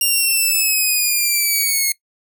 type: linear sweep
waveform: 5% pulse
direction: down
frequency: 2800 to 2156 Hz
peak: -6 dBFS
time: 0.01-1.92 s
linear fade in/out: 2 ms
effects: noise-tail reverb RT60 0.1 s tail -20 dB re dry